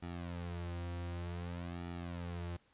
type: tone with flanger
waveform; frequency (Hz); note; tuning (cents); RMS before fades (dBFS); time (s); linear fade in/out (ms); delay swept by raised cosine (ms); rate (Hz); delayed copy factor
sawtooth; 86.8; F2; -10; -42; 0.02-2.57; 10; 1.9 to 4.8; 0.54; -0.85
effects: pink hiss -71 dBFS RMS until 2.73 s + resampled to 8000 Hz

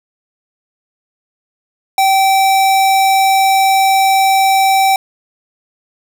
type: tone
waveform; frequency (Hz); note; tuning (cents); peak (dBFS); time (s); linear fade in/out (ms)
square; 774; G5; -22; -9; 1.98-4.96; 2
effects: none

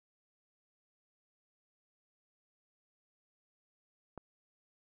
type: click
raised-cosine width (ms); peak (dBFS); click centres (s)
1; -30; 4.177
effects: none

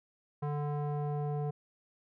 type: tone with low-pass filter sweep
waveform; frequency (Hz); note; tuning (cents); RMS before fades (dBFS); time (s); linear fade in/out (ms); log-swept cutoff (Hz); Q
square; 146.83; D3; 0; -34; 0.42-1.51; 10; 1000 to 660; 1.8
effects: none

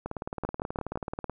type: two click trains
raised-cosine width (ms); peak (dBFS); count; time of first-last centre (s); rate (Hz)
1; -19 / -16; 24 / 4; 0.06-1.297 / 0.45-0.957; 18.6 / 5.92
effects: none

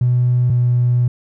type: tone pair in turn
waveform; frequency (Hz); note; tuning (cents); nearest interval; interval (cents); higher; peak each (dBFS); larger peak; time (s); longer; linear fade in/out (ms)
triangle; 123.47 / 122.33; B2 / B2; 0 / -16; unison; 16; first; -8; neither; 0.01-0.5 / 0.5-1.08; second; 5
effects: tanh soft clip ceiling -9 dBFS

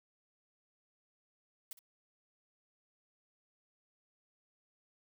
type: noise with echo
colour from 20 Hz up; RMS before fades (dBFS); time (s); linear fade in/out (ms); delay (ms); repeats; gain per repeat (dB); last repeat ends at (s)
blue; -44; 1.71-1.73; 2; 61; 1; -15; 1.791
effects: none

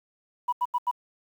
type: tone bursts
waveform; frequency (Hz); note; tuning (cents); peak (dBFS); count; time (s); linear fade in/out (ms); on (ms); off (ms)
sine; 978; B5; -17; -21; 4; 0.48-0.913; 10; 46; 83
effects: tanh soft clip ceiling -18 dBFS + 9-bit

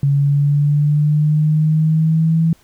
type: exponential sweep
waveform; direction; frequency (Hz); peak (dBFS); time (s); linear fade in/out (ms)
sine; up; 140 to 164.2; -11; 0.03-2.53; 2
effects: pink hiss -53 dBFS RMS until 2.63 s

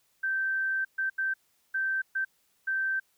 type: tone bursts at uneven times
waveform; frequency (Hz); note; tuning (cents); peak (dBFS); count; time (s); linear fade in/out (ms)
sine; 1557; G6; -12; -26; 6; 0.23-0.85 / 0.98-1.1 / 1.18-1.34 / 1.74-2.02 / 2.15-2.25 / 2.67-3; 10
effects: white hiss -70 dBFS RMS until 3.17 s

